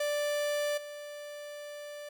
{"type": "tone with level steps", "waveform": "45% pulse", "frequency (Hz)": 587.3, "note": "D5", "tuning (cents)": 0, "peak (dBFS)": [-29, -41], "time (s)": [0, 2.09], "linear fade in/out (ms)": 5, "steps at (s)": 0.77, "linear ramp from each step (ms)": 10, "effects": []}